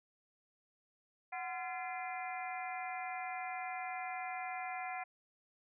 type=harmonic tone with a mistuned harmonic; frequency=343.5 Hz; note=F4; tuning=29 cents flat; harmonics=2 / 3 / 4 / 5 / 6 / 7; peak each=-41 / -49 / -50 / -51 / -47 / -48 dBFS; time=1.32-5.04 s; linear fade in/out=10 ms; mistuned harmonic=2; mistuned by=+130 cents; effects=none